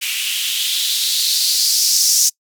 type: noise with band-pass filter sweep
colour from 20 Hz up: violet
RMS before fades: -17 dBFS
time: 0.01-2.3 s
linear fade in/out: 20 ms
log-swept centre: 2600 to 5900 Hz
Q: 3.7
effects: noise-tail reverb RT60 0.1 s tail -25 dB re dry